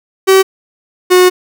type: tone pair in turn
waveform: 45% pulse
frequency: 382.8 / 364.3 Hz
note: G4 / F#4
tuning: -41 / -27 cents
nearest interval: minor second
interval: 86 cents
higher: first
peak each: -4 dBFS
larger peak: neither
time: 0.27-0.43 / 1.1-1.3 s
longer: second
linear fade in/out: 20 ms
effects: none